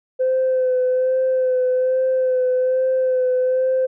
sine tone with vibrato, 513 Hz, C5, 34 cents flat, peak -14 dBFS, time 0.19-3.87 s, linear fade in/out 20 ms, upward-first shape sine, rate 1.2 Hz, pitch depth 23 cents each way, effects tanh soft clip ceiling -12 dBFS

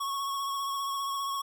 square tone with vibrato, 1105 Hz, C#6, 6 cents flat, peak -31 dBFS, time 0-1.42 s, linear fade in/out 10 ms, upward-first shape triangle, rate 15 Hz, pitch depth 31 cents each way, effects none

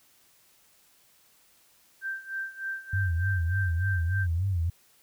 sine tone with tremolo, 1568 Hz, G6, in tune, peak -29 dBFS, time 2.01-4.27 s, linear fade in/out 50 ms, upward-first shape sine, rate 3.3 Hz, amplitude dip 85%
sine tone with vibrato, 90.2 Hz, F#2, 44 cents flat, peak -24 dBFS, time 2.93-4.7 s, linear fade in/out 5 ms, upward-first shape sine, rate 3.4 Hz, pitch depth 160 cents each way
effects white hiss -62 dBFS RMS until 5.02 s

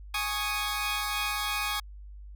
15% pulse chord, Ab suspended fourth, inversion none, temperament equal, 830.6 / 1108.7 / 1244.5 Hz, Ab5 / Db6 / Eb6, 0 / 0 / 0 cents, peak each -27 dBFS, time 0.14-1.8 s, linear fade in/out 5 ms, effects added 50 Hz sine -42 dBFS peak until 2.35 s

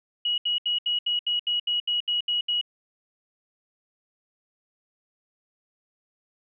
sine tone bursts, 2910 Hz, F#7, 29 cents flat, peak -22 dBFS, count 12, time 0.25-2.613 s, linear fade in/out 5 ms, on 130 ms, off 73 ms, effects none

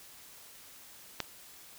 click, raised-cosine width 0.2 ms, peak -14 dBFS, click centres 1.203 s, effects white hiss -53 dBFS RMS until 1.78 s

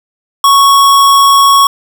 square tone, 1108.7 Hz, C#6, in tune, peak -4 dBFS, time 0.44-1.67 s, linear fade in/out 2 ms, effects none

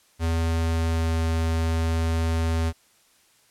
square tone with pitch glide, 82.41 to 81.79 Hz, E2 to E2, 0 to -13 cents, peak -22 dBFS, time 0.19-2.73 s, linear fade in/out 50 ms, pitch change -13 cents, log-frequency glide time 0.31-1.22 s, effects white hiss -60 dBFS RMS until 3.5 s + low-pass 11000 Hz 12 dB/octave

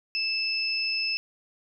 sine tone pair together, 2637 / 5198 Hz, E7 / E8, 0 / -25 cents, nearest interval octave, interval 1175 cents, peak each -28 dBFS, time 0.15-1.17 s, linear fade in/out 0 ms, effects none

